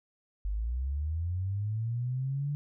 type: linear sweep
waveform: sine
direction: up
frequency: 47.55 to 146.83 Hz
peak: -29 dBFS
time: 0.45-2.55 s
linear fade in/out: 0 ms
effects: none